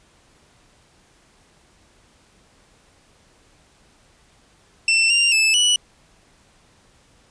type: tone with pitch steps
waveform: sawtooth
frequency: 2682 / 2783 / 2623 / 2949 Hz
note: E7 / F7 / E7 / F#7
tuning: +29 / -7 / -9 / -6 cents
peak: -11 dBFS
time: 4.88-5.76 s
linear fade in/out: 2 ms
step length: 220 ms
effects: pink hiss -56 dBFS RMS until 7.3 s + resampled to 22050 Hz